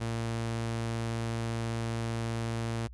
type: tone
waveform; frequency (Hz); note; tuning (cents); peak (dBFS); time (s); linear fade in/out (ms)
sawtooth; 114.8; A#2; -26; -27; 0-2.88; 20
effects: added 60 Hz sine -44 dBFS peak until 2.93 s + resampled to 24000 Hz

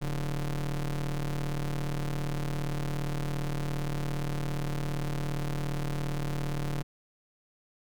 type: ring-modulated tone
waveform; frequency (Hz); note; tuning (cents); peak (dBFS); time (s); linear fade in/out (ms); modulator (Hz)
45% pulse; 80.4; E2; -43; -26; 0.01-6.83; 20; 61.7
effects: none

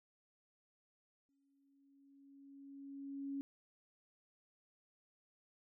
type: tone with exponential growth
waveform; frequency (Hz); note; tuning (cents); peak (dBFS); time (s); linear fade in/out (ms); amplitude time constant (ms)
sine; 277.2; C#4; 0; -38; 1.29-3.41; 0; 460
effects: none

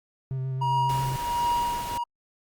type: tone with vibrato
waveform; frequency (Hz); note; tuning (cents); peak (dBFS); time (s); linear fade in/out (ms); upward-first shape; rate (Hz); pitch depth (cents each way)
triangle; 131.6; C3; +10; -25; 0.31-1.16; 0; square; 7.4; 14
type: tone with tremolo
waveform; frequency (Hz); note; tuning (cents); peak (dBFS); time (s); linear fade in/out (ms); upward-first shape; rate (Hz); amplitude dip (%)
triangle; 953; A#5; +38; -19; 0.61-2.04; 10; triangle; 1.4; 75
type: noise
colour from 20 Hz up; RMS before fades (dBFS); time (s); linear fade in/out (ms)
pink; -37; 0.89-1.98; 5
effects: Opus 48 kbps

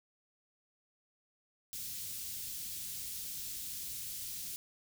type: band-stop noise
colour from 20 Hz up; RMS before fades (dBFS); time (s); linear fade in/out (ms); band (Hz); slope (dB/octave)
white; -42; 1.73-4.56; 0; 170 to 3800; 12
effects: none

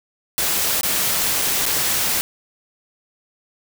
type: noise with dropouts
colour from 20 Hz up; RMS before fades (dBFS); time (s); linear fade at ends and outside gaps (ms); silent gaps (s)
white; -20; 0.38-2.21; 0; 0.81-0.832 / 1.416-1.42 / 1.656-1.663
effects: none

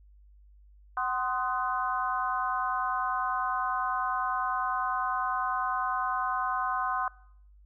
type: harmonic tone with a mistuned harmonic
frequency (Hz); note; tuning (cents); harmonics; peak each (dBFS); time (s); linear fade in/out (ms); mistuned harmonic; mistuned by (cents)
250; B3; +21; 3 / 4 / 5 / 6; -33 / -31 / -32 / -35; 0.97-7.08; 2; 4; +68
effects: noise-tail reverb RT60 0.7 s tail -24 dB re dry + added 50 Hz sine -53 dBFS peak until 7.65 s

